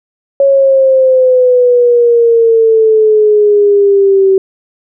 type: exponential sweep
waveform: sine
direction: down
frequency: 554.4 to 381.9 Hz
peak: -4 dBFS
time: 0.4-4.38 s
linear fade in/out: 2 ms
effects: none